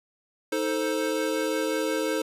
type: chord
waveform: square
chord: A diminished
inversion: second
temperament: equal with one note detuned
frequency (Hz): 315.1 / 440 / 523.3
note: Eb4 / A4 / C5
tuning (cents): +22 / 0 / 0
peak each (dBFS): -30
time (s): 0.52-2.22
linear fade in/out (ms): 5
effects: resampled to 32000 Hz